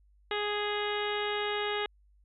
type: harmonic tone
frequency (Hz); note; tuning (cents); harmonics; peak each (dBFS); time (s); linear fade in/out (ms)
415.3; G#4; 0; 1 / 2 / 3 / 4 / 5 / 6 / 7 / 8 / 9; -33 / -37 / -39 / -39 / -39 / -45 / -40 / -43 / -42; 0.31-1.86; 2
effects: added 50 Hz sine -60 dBFS peak until 2.24 s